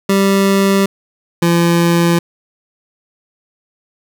25% pulse tone pair in turn, 196 / 170.47 Hz, G3 / F3, 0 / -42 cents, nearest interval major second, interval 242 cents, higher first, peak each -6 dBFS, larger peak neither, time 0.09-0.86 / 1.42-2.19 s, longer neither, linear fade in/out 5 ms, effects none

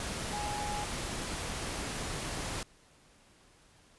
sine tone in noise, 830.6 Hz, G#5, in tune, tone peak -36 dBFS, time 0.33-0.84 s, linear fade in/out 2 ms, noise pink, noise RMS -37 dBFS, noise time 0-2.63 s, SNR -2 dB, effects pink hiss -62 dBFS RMS until 3.98 s + resampled to 24000 Hz

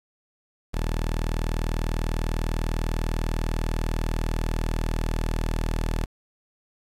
sawtooth tone, 40.03 Hz, D#1, 50 cents sharp, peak -20 dBFS, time 0.73-6.06 s, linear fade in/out 20 ms, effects resampled to 32000 Hz + 8-bit

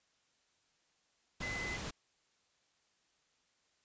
sine tone in noise, 2028 Hz, B6, 45 cents sharp, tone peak -39 dBFS, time 1.42-1.77 s, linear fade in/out 10 ms, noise pink, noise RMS -42 dBFS, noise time 1.4-1.91 s, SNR 0 dB, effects white hiss -75 dBFS RMS until 3.84 s + resampled to 16000 Hz

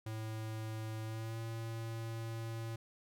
square tone with pitch glide, 110 to 113.75 Hz, A2 to A#2, 0 to -42 cents, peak -40 dBFS, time 0.06-2.76 s, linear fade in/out 5 ms, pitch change +58 cents, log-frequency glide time 1.04-1.39 s, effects none

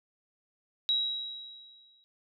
sine tone with exponential decay, 3856 Hz, B7, 42 cents flat, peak -23 dBFS, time 0.89-2.04 s, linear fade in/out 0 ms, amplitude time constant 250 ms, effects none

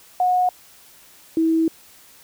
sine tone pair in turn, 728 / 324.3 Hz, F#5 / E4, -28 / -28 cents, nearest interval octave + major second, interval 1400 cents, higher first, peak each -15 dBFS, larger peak neither, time 0.2-0.49 / 1.37-1.68 s, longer second, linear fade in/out 2 ms, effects white hiss -49 dBFS RMS until 2.23 s

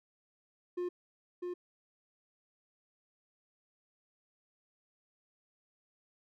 triangle tone with echo, 355.9 Hz, F4, 33 cents sharp, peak -31 dBFS, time 0.77-0.89 s, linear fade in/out 10 ms, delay 650 ms, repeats 1, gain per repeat -3 dB, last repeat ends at 1.54 s, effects none

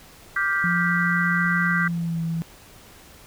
sine chord, G dominant seventh, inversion second, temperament just, 1176 / 1411.2 / 1568 / 1960 Hz, D6 / F6 / G6 / B6, +2 / +18 / 0 / -14 cents, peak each -28 / -28 / -23 / -26 dBFS, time 0.36-1.88 s, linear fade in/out 5 ms
sine tone with pitch glide, 174.61 to 164.91 Hz, F3 to E3, 0 to +1 cents, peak -23 dBFS, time 0.64-2.42 s, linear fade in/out 0 ms, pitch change -99 cents, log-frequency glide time 1.71-2.2 s
effects pink hiss -48 dBFS RMS until 3.26 s

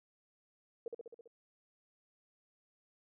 sine tone with echo, 466.2 Hz, A#4, in tune, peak -36 dBFS, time 0.86-0.88 s, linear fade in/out 2 ms, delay 66 ms, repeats 6, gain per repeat -3 dB, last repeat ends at 1.276 s, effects none

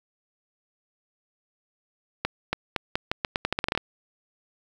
accelerating click train, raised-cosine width 0.3 ms, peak -8 dBFS, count 15, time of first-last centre 2.25-3.776 s, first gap 280 ms, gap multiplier 0.83, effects 7-bit

